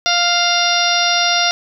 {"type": "harmonic tone with a mistuned harmonic", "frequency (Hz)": 698.5, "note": "F5", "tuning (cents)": 0, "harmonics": [1, 2, 3, 4, 5, 6, 7, 8], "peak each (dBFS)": [-19, -20, -23, -22, -20, -24, -22, -20], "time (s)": [0.06, 1.51], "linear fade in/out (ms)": 0, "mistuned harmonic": 5, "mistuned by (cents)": 46, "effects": []}